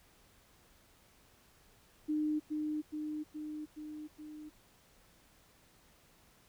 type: tone with echo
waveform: sine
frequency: 304.2 Hz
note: D#4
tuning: 39 cents flat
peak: -30 dBFS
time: 2.08-2.4 s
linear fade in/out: 20 ms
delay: 420 ms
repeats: 5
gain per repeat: -3 dB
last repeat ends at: 4.5 s
effects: pink hiss -65 dBFS RMS until 6.48 s